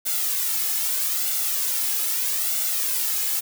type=noise with flanger; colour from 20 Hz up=blue; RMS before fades=-24 dBFS; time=0.05-3.41 s; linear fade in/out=20 ms; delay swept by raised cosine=1.4 to 2.37 ms; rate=0.79 Hz; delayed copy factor=+0.65; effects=none